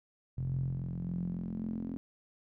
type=tone with band-pass filter sweep; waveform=sawtooth; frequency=43.65 Hz; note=F1; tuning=in tune; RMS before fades=-36 dBFS; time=0.37-1.97 s; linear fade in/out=0 ms; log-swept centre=120 to 250 Hz; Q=7.5; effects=none